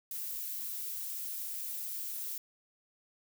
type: noise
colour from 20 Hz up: violet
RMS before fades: -39 dBFS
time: 0.11-2.38 s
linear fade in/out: 2 ms
effects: none